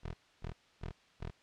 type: tone bursts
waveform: 15% pulse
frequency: 41.2 Hz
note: E1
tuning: in tune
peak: -33 dBFS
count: 4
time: 0.03-1.31 s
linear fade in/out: 20 ms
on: 110 ms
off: 280 ms
effects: white hiss -65 dBFS RMS until 1.42 s + low-pass 4000 Hz 12 dB/octave